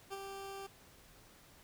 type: tone with ADSR envelope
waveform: 20% pulse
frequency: 392 Hz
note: G4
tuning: in tune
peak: -34 dBFS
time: 0.1-0.67 s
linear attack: 31 ms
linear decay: 26 ms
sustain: -5 dB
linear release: 9 ms
effects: pink hiss -61 dBFS RMS until 1.63 s